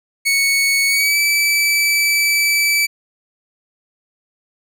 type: tone with pitch glide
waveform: sawtooth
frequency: 2217 to 2310 Hz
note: C#7 to D7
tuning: 0 to -29 cents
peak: -10 dBFS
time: 0.25-2.87 s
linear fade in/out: 20 ms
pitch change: +71 cents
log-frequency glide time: 0.88-1.17 s
effects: none